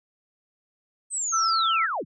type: linear sweep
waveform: sine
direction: down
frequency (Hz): 8372 to 85.9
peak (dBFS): -25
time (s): 1.1-2.05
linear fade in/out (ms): 50
type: tone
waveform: sine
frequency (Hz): 1331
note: E6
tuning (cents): +16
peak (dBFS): -21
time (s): 1.32-1.87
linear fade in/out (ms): 20
effects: none